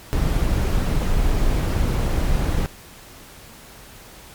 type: noise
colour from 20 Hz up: brown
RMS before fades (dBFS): -19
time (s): 0.13-2.66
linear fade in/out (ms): 0
effects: pink hiss -43 dBFS RMS until 4.34 s + MP3 96 kbps